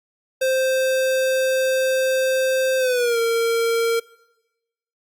square tone with pitch glide, 523 to 460.6 Hz, C5 to A#4, -1 to -21 cents, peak -18 dBFS, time 0.41-4 s, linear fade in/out 10 ms, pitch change -220 cents, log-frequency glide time 2.78-3.19 s, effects noise-tail reverb RT60 1.0 s tail -22 dB re dry + Opus 48 kbps

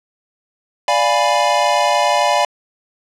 square chord, D diminished seventh, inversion none, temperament equal, 587.3 / 698.5 / 830.6 / 987.8 Hz, D5 / F5 / Ab5 / Cb6, 0 / 0 / 0 / 0 cents, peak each -19 dBFS, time 0.88-2.45 s, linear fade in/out 2 ms, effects low-pass 7000 Hz 12 dB/octave

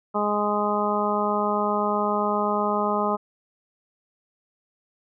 harmonic tone, 207.7 Hz, G#3, in tune, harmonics 1 / 2 / 3 / 4 / 5 / 6, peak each -28 / -28 / -28 / -28 / -28 / -28 dBFS, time 0.14-3.17 s, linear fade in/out 20 ms, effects none

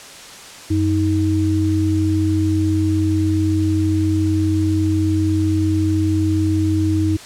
sine tone pair together, 94.13 / 316 Hz, F#2 / D#4, +30 / +27 cents, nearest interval octave + major sixth, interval 2097 cents, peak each -17 dBFS, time 0.7-7.17 s, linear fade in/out 10 ms, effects white hiss -37 dBFS RMS until 7.25 s + low-pass 8000 Hz 12 dB/octave

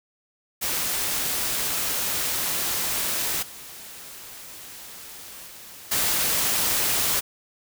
white noise with level steps, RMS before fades -26 / -41 / -43 / -23 dBFS, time 0.61-7.21 s, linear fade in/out 20 ms, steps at 3.42 / 5.47 / 5.91 s, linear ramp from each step 10 ms, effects none

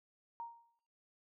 sine tone with exponential decay, 932.3 Hz, A#5, in tune, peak -39 dBFS, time 0.4-0.79 s, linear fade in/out 0 ms, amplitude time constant 84 ms, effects noise-tail reverb RT60 0.7 s tail -20 dB re dry

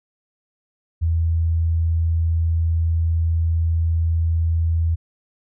sine tone, 82.41 Hz, E2, in tune, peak -16 dBFS, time 1.01-4.96 s, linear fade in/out 20 ms, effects none

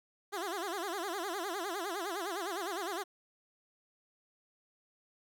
15% pulse tone with vibrato, 370 Hz, F#4, in tune, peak -29 dBFS, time 0.32-3.04 s, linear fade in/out 20 ms, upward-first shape sine, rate 9.8 Hz, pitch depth 200 cents each way, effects none

